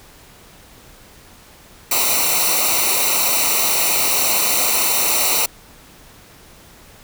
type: noise with comb filter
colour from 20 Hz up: white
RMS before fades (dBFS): -17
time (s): 1.91-5.46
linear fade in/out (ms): 5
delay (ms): 0.6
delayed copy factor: -0.85
effects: pink hiss -45 dBFS RMS until 7.03 s